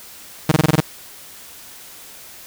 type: tone bursts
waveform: sawtooth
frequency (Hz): 155.56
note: D#3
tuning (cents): 0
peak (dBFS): -6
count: 7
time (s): 0.49-0.804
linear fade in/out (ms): 5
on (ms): 26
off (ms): 22
effects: white hiss -40 dBFS RMS until 2.46 s